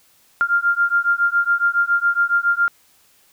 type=beating tone pair; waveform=sine; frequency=1394 / 1401.2 Hz; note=F6 / F6; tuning=-4 / +5 cents; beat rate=7.2 Hz; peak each=-18 dBFS; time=0.41-2.68 s; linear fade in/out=0 ms; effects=white hiss -56 dBFS RMS until 3.32 s